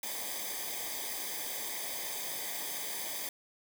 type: noise with comb filter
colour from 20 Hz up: white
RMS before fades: -38 dBFS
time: 0.03-3.29 s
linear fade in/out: 2 ms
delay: 0.72 ms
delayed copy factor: -0.85
effects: none